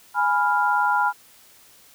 sine chord, F diminished, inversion first, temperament equal, 830.6 / 987.8 / 1396.9 Hz, Ab5 / Cb6 / F6, 0 / 0 / 0 cents, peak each -22 dBFS, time 0.14-1.13 s, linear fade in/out 50 ms, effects white hiss -52 dBFS RMS until 1.94 s

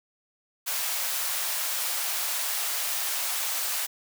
white high-pass noise, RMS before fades -29 dBFS, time 0.66-3.87 s, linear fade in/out 20 ms, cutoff 600 Hz, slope 24 dB/octave, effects none

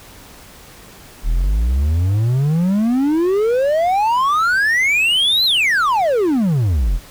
triangle exponential two-way sweep, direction up then down, 36.71 to 4186 to 36.71 Hz, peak -11 dBFS, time 1.23-7 s, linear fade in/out 50 ms, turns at 5.45 s, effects pink hiss -41 dBFS RMS until 7.1 s

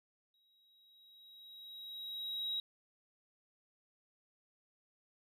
triangle tone with exponential growth, 3831 Hz, A#7, 47 cents sharp, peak -31 dBFS, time 0.34-2.6 s, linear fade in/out 2 ms, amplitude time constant 490 ms, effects tanh soft clip ceiling -32 dBFS

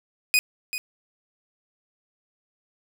sawtooth tone with echo, 2489 Hz, D#7, in tune, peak -13 dBFS, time 0.34-0.39 s, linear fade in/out 0 ms, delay 390 ms, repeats 1, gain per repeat -11 dB, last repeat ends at 0.78 s, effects none

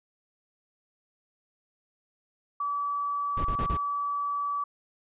sine tone, 1149 Hz, D6, 38 cents flat, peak -27 dBFS, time 2.6-4.64 s, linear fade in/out 5 ms
brown noise bursts, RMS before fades -30 dBFS, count 4, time 3.37-3.771 s, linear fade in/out 5 ms, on 77 ms, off 31 ms
effects resampled to 8000 Hz

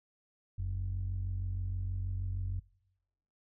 sine tone pair together, 46.14 / 92.5 Hz, F#1 / F#2, -4 / 0 cents, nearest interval octave, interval 1204 cents, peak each -35 / -33 dBFS, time 0.58-2.6 s, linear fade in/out 10 ms, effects noise-tail reverb RT60 1.0 s tail -26 dB re dry + tanh soft clip ceiling -28 dBFS

